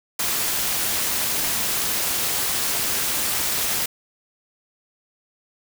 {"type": "noise with amplitude modulation", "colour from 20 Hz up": "white", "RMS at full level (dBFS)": -21, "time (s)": [0.19, 3.86], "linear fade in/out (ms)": 5, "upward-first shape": "sine", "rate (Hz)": 276, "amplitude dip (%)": 50, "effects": []}